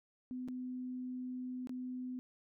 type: tone with dropouts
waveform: sine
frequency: 252.7 Hz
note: B3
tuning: 40 cents sharp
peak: -39 dBFS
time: 0.31-2.19 s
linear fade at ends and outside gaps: 0 ms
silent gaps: 0.478-0.485 / 1.672-1.694 s
effects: none